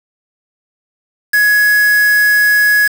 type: tone with quantisation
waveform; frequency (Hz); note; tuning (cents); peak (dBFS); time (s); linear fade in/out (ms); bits
triangle; 1678; G#6; +17; -6; 1.33-2.88; 10; 3
effects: none